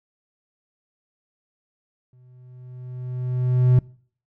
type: tone with exponential growth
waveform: triangle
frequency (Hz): 125.7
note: B2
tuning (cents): +31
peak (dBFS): -9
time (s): 2.13-3.79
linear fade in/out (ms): 2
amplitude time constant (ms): 360
effects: noise-tail reverb RT60 0.5 s tail -23 dB re dry